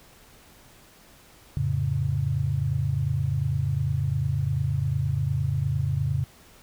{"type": "chord", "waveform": "sine", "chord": "F augmented", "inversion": "none", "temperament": "equal", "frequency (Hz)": [87.31, 110, 138.59], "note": ["F2", "A2", "C#3"], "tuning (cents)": [0, 0, 0], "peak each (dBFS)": [-29, -28, -25], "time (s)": [1.57, 6.24], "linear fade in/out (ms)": 0, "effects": ["pink hiss -53 dBFS RMS until 6.62 s"]}